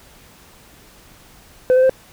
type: tone with pitch steps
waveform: sine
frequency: 508 / 515.4 / 522.9 Hz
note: B4 / C5 / C5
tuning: +49 / -26 / -1 cents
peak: -7 dBFS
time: 1.7-1.895 s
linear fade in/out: 0 ms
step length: 65 ms
effects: tanh soft clip ceiling -9 dBFS + pink hiss -47 dBFS RMS until 2.12 s